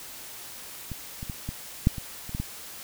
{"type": "clicks", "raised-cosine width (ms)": 5, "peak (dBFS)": [-22, -23, -21, -19, -6, -22, -27, -18, -16], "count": 9, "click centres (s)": [0.917, 1.229, 1.298, 1.49, 1.871, 1.982, 2.294, 2.349, 2.4], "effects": ["white hiss -42 dBFS RMS until 2.83 s"]}